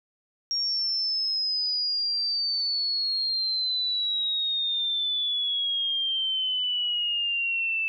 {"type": "exponential sweep", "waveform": "sine", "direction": "down", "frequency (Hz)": [5588, 2637], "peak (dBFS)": -24, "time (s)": [0.51, 7.88], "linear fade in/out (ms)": 0, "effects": []}